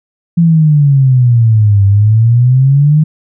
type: exponential two-way sweep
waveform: sine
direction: down then up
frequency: 171.9 to 98 to 156.4 Hz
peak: -4 dBFS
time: 0.37-3.04 s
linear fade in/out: 10 ms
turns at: 1.85 s
effects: none